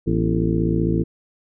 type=harmonic tone with a mistuned harmonic; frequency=55.5 Hz; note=A1; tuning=16 cents sharp; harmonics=1 / 2 / 3 / 4 / 5 / 6 / 7 / 8; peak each=-26 / -25 / -22 / -26 / -29 / -23 / -32 / -29 dBFS; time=0.06-1.04 s; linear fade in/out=20 ms; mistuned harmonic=4; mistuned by=+130 cents; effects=none